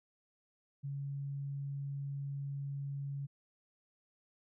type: tone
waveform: sine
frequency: 140 Hz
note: C#3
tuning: 18 cents sharp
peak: -37 dBFS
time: 0.83-3.27 s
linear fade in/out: 20 ms
effects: none